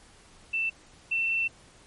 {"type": "tone pair in turn", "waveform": "sine", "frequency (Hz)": [2669, 2688], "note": ["E7", "E7"], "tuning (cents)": [21, 33], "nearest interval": "unison", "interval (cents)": 12, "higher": "second", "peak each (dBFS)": [-25, -24], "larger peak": "second", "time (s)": [[0.53, 0.7], [1.11, 1.48]], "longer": "second", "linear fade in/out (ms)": 10, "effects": ["pink hiss -55 dBFS RMS until 1.86 s", "MP3 48 kbps"]}